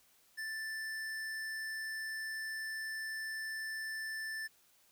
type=tone with hard clipping; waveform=sine; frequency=1764 Hz; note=A6; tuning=4 cents sharp; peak=-40 dBFS; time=0.37-4.48 s; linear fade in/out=20 ms; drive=15 dB; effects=white hiss -68 dBFS RMS until 4.91 s